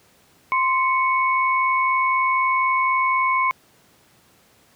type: tone pair together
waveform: sine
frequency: 1043 / 2214 Hz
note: C6 / C#7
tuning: -6 / -3 cents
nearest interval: octave + minor second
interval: 1303 cents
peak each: -18 / -22 dBFS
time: 0.52-3.51 s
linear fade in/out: 0 ms
effects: pink hiss -56 dBFS RMS until 4.75 s + high-pass 100 Hz 12 dB/octave